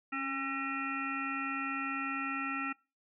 harmonic tone with a mistuned harmonic, 270 Hz, C#4, 45 cents flat, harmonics 1 / 3 / 5 / 7 / 9 / 10, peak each -39 / -46 / -37 / -41 / -42 / -44 dBFS, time 0.12-2.73 s, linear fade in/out 10 ms, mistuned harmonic 1, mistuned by +31 cents, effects noise-tail reverb RT60 0.3 s tail -24 dB re dry

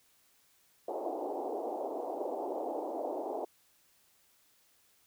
white band-pass noise, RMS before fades -37 dBFS, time 0.88-3.45 s, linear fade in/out 5 ms, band 290 to 820 Hz, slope 48 dB/octave, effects white hiss -68 dBFS RMS until 5.06 s

